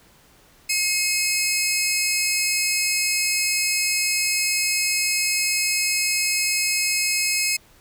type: tone pair together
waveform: 15% pulse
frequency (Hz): 2150 / 2557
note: C7 / D#7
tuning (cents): +47 / +47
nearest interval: minor third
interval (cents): 300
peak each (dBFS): -19 / -14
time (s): 0.69-7.57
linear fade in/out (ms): 10
effects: pink hiss -54 dBFS RMS until 7.8 s